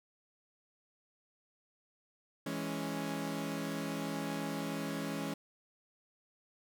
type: chord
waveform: sawtooth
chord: C# minor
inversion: first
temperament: equal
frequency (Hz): 164.81 / 207.7 / 277.2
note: E3 / G#3 / C#4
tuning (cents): 0 / 0 / 0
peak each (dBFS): -37 / -37 / -35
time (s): 2.46-5.34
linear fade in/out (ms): 5
effects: none